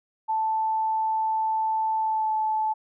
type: tone with pitch glide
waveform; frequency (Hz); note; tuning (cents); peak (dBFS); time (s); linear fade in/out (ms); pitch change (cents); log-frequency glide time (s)
sine; 880 to 869.4; A5 to A5; 0 to -21; -22; 0.28-2.74; 20; -21; 1.98-2.33
effects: none

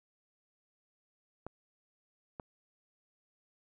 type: clicks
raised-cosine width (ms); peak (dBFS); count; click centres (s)
1; -27; 2; 1.466 / 2.398
effects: none

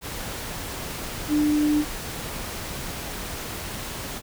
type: tone in noise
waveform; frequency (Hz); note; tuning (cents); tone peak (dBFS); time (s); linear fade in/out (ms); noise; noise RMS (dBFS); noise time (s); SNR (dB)
sine; 298.8; D4; +30; -18; 1.28-1.85; 50; pink; -33; 0.01-4.22; +12
effects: none

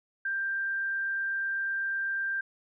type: tone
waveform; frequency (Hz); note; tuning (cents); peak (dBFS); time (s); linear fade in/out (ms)
sine; 1582; G6; +15; -28; 0.25-2.41; 5
effects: none

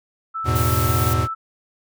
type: tone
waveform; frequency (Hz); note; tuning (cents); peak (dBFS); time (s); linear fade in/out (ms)
sine; 1318.5; E6; 0; -24; 0.34-1.35; 20
type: chord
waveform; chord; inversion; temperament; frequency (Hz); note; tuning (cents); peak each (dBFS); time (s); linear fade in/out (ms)
square; E major; none; equal with one note detuned; 82.41 / 106.19 / 123.47; E2 / G#2 / B2; 0 / +39 / 0; -23; 0.44-1.28; 50
type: noise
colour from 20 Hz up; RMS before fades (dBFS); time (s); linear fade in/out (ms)
blue; -28; 0.55-1.14; 10
effects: none

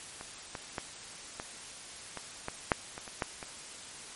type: clicks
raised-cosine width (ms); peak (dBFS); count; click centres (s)
0.5; -27 / -22 / -18 / -22 / -23 / -19 / -8 / -25 / -29 / -14 / -25; 11; 0.211 / 0.552 / 0.782 / 1.399 / 2.173 / 2.484 / 2.718 / 2.979 / 3.078 / 3.222 / 3.428
effects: white hiss -46 dBFS RMS until 4.15 s + MP3 48 kbps

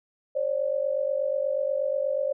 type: tone pair together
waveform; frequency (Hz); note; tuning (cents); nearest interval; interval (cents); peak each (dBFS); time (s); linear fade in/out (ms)
sine; 539 / 587.3; C#5 / D5; -49 / 0; minor second; 149; -26 / -27; 0.35-2.33; 10
effects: none

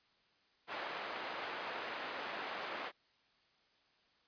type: band-pass noise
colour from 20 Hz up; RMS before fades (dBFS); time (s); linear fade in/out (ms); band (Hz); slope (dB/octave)
pink; -43; 0.67-2.92; 50; 550 to 2700; 12
effects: white hiss -72 dBFS RMS until 4.27 s + resampled to 11025 Hz

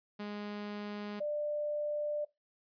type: tone pair in turn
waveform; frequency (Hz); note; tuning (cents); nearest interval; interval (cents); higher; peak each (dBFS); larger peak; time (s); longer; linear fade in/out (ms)
sawtooth / sine; 207 / 593.8; G#3 / D5; -5 / +19; octave + tritone; 1824; second; -35 / -32; second; 0.19-1.2 / 1.2-2.25; second; 10
effects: noise-tail reverb RT60 0.2 s tail -19 dB re dry + resampled to 11025 Hz

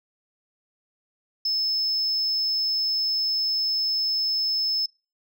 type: tone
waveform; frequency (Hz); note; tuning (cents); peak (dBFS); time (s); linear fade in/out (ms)
sine; 5230; E8; -15; -20; 1.45-4.86; 5
effects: noise-tail reverb RT60 0.3 s tail -23 dB re dry + tanh soft clip ceiling -19 dBFS

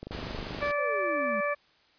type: click train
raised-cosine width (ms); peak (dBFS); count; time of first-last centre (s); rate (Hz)
2; -25; 16; 0.03-0.628; 25.1
type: noise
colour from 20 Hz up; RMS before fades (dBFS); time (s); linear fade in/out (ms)
pink; -38; 0.11-0.72; 10
type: harmonic tone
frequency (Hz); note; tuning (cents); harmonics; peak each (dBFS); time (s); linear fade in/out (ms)
581; D5; -19; 1 / 2 / 3 / 4; -29 / -32 / -34 / -35; 0.61-1.55; 20
type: exponential sweep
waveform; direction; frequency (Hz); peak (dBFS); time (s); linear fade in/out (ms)
sine; down; 554.4 to 200.8; -34; 0.78-1.41; 10
effects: white hiss -63 dBFS RMS until 1.98 s + resampled to 11025 Hz

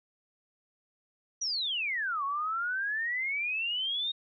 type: exponential two-way sweep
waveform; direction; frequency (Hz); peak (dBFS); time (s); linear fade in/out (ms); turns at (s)
sine; down then up; 5970 to 1091 to 3744; -29; 1.41-4.12; 10; 2.24
effects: none

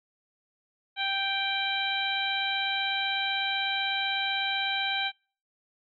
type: harmonic tone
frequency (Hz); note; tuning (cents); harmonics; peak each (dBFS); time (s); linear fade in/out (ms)
784; G5; 0; 1 / 2 / 3 / 4 / 5; -33 / -33 / -33 / -33 / -33; 0.96-5.12; 50
effects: noise-tail reverb RT60 0.4 s tail -26 dB re dry

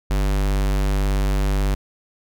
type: tone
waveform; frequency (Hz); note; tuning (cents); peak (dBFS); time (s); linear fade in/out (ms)
square; 49.12; G1; +4; -18; 0.1-1.75; 10
effects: none

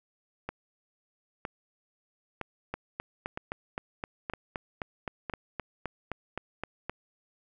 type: two click trains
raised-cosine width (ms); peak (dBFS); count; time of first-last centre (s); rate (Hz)
0.5; -19 / -18; 6 / 17; 0.49-5.298 / 2.74-6.896; 1.04 / 3.85
effects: none

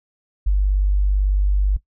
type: tone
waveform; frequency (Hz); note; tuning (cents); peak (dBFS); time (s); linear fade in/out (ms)
sine; 49.04; G1; +1; -14; 0.46-1.77; 10
effects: noise-tail reverb RT60 0.1 s tail -17 dB re dry

